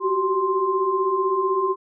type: tone cluster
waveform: sine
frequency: 369 / 384.8 / 1048 Hz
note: F#4 / G4 / C6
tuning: -5 / -32 / +2 cents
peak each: -27 / -22 / -22 dBFS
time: 0-1.76 s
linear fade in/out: 50 ms
effects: none